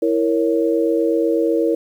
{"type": "chord", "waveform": "sine", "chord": "A# diminished", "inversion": "second", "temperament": "equal", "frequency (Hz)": [329.6, 466.2, 554.4], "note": ["E4", "A#4", "C#5"], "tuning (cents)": [0, 0, 0], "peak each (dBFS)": [-18, -18, -22], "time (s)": [0.02, 1.75], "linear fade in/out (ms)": 5, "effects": ["8-bit"]}